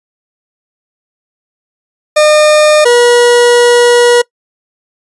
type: tone pair in turn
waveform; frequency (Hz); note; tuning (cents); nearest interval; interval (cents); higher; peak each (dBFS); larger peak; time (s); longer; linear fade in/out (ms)
40% pulse; 607 / 481.8; D#5 / B4; -43 / -43; major third; 400; first; -3; neither; 2.16-2.85 / 2.85-4.22; second; 10
effects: noise-tail reverb RT60 0.1 s tail -23 dB re dry + resampled to 24000 Hz